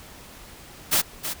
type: noise with echo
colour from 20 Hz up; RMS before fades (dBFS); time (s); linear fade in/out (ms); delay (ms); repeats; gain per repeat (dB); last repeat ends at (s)
white; -20; 0.91-1.02; 20; 320; 1; -9; 1.34
effects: pink hiss -45 dBFS RMS until 1.4 s